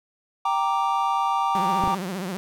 triangle chord, G minor, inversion none, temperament equal, 784 / 932.3 / 1174.7 Hz, G5 / Bb5 / D6, 0 / 0 / 0 cents, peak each -23 dBFS, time 0.45-1.95 s, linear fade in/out 5 ms
sawtooth tone with vibrato, 186.5 Hz, F#3, 14 cents sharp, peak -24 dBFS, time 1.55-2.37 s, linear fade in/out 0 ms, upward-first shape triangle, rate 15 Hz, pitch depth 160 cents each way
clicks, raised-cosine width 3 ms, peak -15 / -17 dBFS, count 2, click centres 1.838 / 1.875 s
effects none

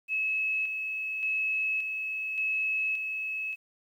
sine tone with tremolo, 2584 Hz, E7, 35 cents flat, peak -26 dBFS, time 0.08-3.56 s, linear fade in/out 50 ms, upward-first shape square, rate 0.87 Hz, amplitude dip 40%, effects 10-bit

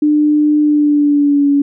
sine tone with pitch glide, 299.3 to 283.5 Hz, D4 to C#4, +33 to +39 cents, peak -8 dBFS, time 0.02-1.62 s, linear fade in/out 5 ms, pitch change -94 cents, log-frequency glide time 0.62-1.49 s, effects none

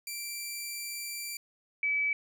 10% pulse / sine tone pair in turn, 2349 / 2294 Hz, D7 / D7, 0 / -41 cents, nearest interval unison, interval 41 cents, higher first, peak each -27 / -26 dBFS, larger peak second, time 0.07-1.37 / 1.83-2.13 s, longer first, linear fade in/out 2 ms, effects none

